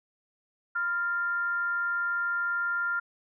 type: tone with frequency modulation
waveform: sine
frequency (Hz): 1396.9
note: F6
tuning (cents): 0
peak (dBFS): -26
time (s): 0.75-3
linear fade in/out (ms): 10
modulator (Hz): 397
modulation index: 0.28
effects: none